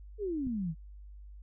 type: exponential sweep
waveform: sine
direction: down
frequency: 440 to 149.9 Hz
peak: -31 dBFS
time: 0.18-0.75 s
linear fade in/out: 50 ms
type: click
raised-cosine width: 5 ms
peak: -29 dBFS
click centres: 0.469 s
effects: added 50 Hz sine -46 dBFS peak until 1.42 s